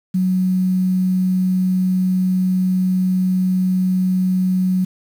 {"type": "tone", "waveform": "sine", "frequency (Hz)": 185, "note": "F#3", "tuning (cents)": 0, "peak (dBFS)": -14, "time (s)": [0.14, 4.85], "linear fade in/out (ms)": 10, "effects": ["7-bit"]}